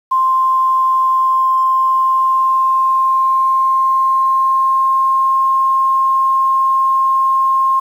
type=tone with pitch glide; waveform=sine; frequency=1048 to 1064.5 Hz; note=C6 to C6; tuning=+2 to +30 cents; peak=-10 dBFS; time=0.11-7.8 s; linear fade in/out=10 ms; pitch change=+28 cents; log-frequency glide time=1.08-5.38 s; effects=7-bit